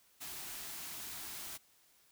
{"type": "band-stop noise", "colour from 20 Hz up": "white", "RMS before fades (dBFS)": -45, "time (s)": [0.2, 1.58], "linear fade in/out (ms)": 20, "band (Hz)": [430, 600], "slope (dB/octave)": 96, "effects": ["white hiss -68 dBFS RMS until 2.11 s"]}